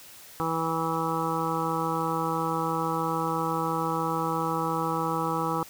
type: harmonic tone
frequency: 163 Hz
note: E3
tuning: 19 cents flat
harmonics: 1 / 2 / 3 / 5 / 6 / 7 / 8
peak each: -33 / -33 / -33 / -33 / -33 / -33 / -33 dBFS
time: 0.4-5.63 s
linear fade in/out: 0 ms
effects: white hiss -48 dBFS RMS until 5.69 s